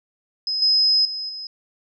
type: tone with level steps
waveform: sine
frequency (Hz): 5080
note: D#8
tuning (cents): +35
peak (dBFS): -21 / -14 / -26 / -30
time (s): 0.47-1.47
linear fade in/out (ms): 2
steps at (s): 0.62 / 1.05 / 1.29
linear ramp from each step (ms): 2
effects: none